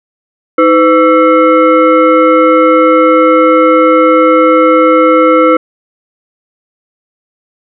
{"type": "tone with frequency modulation", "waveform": "sine", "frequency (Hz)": 507, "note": "B4", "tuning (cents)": 45, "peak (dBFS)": -3, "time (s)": [0.58, 5.57], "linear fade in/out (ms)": 5, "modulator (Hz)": 823, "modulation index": 1.2, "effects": []}